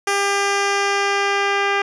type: tone with low-pass filter sweep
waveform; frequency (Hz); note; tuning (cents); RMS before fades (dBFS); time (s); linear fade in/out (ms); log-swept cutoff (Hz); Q
10% pulse; 400; G4; +35; -19; 0.07-1.82; 5; 9100 to 3100; 1.1
effects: none